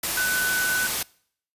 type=tone in noise; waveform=sine; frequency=1499 Hz; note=F#6; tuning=22 cents sharp; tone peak=-22 dBFS; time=0.17-0.87 s; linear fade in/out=5 ms; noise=white; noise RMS=-26 dBFS; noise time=0.03-1.03 s; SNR=+1 dB; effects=noise-tail reverb RT60 0.6 s tail -24 dB re dry + resampled to 32000 Hz